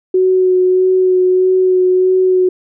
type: tone with vibrato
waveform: sine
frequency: 370 Hz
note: F#4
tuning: in tune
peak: -8 dBFS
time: 0.14-2.49 s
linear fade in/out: 5 ms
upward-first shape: sine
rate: 1.6 Hz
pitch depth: 14 cents each way
effects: none